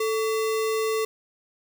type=tone with sample-and-hold; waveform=sine; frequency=440 Hz; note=A4; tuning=in tune; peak=-22 dBFS; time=0-1.05 s; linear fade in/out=5 ms; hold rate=1575 Hz; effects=none